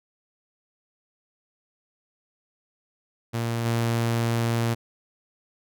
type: tone with level steps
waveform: sawtooth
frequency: 116.3 Hz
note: A#2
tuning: 4 cents flat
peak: -21 / -18 dBFS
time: 3.33-4.75 s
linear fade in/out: 20 ms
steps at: 3.65 s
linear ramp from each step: 10 ms
effects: none